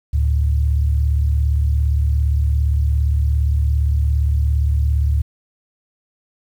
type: tone pair together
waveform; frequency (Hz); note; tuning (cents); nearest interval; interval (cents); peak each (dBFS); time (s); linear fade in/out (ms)
sine; 72.59 / 110; D2 / A2; -20 / 0; perfect fifth; 720; -14 / -22; 0.13-5.22; 10
effects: 8-bit